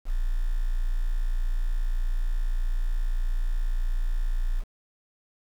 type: tone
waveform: sine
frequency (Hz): 29.18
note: A#0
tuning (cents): +3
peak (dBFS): -22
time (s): 0.05-4.64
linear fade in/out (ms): 50
effects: 8-bit